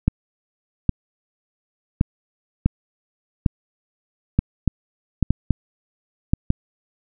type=clicks; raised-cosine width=5 ms; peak=-3 dBFS; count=12; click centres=0.08 / 0.893 / 2.011 / 2.66 / 3.462 / 4.39 / 4.677 / 5.227 / 5.306 / 5.507 / 6.335 / 6.504 s; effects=none